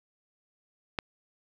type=click; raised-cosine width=0.3 ms; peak=-13 dBFS; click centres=0.988 s; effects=7-bit